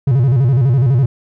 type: tone with vibrato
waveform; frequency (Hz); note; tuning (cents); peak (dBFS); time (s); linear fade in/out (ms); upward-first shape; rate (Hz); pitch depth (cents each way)
triangle; 128.2; C3; -35; -7; 0.07-1.06; 5; square; 12; 140
effects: none